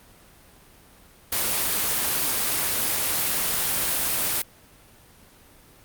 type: noise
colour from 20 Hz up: white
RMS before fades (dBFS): -24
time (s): 1.32-4.42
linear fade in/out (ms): 5
effects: pink hiss -52 dBFS RMS until 5.84 s + Opus 32 kbps